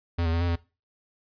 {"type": "tone with pitch steps", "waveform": "square", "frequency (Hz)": [85.2, 81.8, 84.2, 87, 84.8], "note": ["F2", "E2", "E2", "F2", "E2"], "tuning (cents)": [-42, -13, 37, -6, 50], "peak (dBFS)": -24, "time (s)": [0.18, 0.56], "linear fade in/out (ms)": 10, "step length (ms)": 76, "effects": ["noise-tail reverb RT60 0.3 s tail -20 dB re dry", "resampled to 11025 Hz"]}